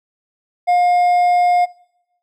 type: tone with hard clipping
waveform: triangle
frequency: 711 Hz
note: F5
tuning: 31 cents sharp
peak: -12 dBFS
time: 0.67-1.66 s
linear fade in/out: 20 ms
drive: 7 dB
effects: noise-tail reverb RT60 0.9 s tail -23 dB re dry